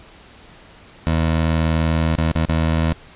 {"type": "tone with dropouts", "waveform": "20% pulse", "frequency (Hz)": 80.6, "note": "E2", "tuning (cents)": -38, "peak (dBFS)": -11, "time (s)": [1.07, 2.93], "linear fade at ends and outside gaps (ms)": 0, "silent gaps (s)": [[2.152, 2.182], [2.317, 2.353], [2.453, 2.487]], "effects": ["pink hiss -45 dBFS RMS until 3.15 s", "resampled to 8000 Hz"]}